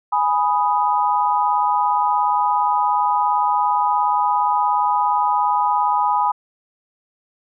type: chord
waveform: sine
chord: G# minor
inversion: none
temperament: equal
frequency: 830.6 / 987.8 / 1244.5 Hz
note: G#5 / B5 / D#6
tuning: 0 / 0 / 0 cents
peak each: -19 / -18 / -23 dBFS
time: 0.12-6.32 s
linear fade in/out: 10 ms
effects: none